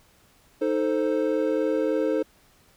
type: chord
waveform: triangle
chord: A diminished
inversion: second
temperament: equal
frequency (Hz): 311.1 / 440 / 523.3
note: Eb4 / A4 / C5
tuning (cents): 0 / 0 / 0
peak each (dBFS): -24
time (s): 0.61-2.23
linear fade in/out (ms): 10
effects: pink hiss -59 dBFS RMS until 2.76 s